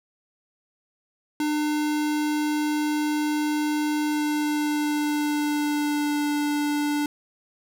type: tone with pitch glide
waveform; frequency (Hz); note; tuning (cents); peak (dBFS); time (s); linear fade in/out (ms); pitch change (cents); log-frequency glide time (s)
square; 300 to 293.8; D4 to D4; +37 to +1; -23; 1.4-7.06; 2; -36; 4.07-6.27
effects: none